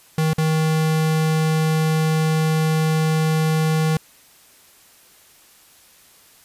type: tone with dropouts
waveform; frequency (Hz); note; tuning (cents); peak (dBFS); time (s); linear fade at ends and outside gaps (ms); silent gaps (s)
square; 157.8; D#3; +25; -17; 0.18-3.97; 2; 0.333-0.382
effects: white hiss -51 dBFS RMS until 6.44 s + resampled to 32000 Hz